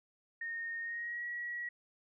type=tone with pitch glide; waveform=sine; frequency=1844 to 1919 Hz; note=A#6 to A#6; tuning=-19 to +50 cents; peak=-37 dBFS; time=0.41-1.69 s; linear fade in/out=5 ms; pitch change=+69 cents; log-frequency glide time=0.81-1.25 s; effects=none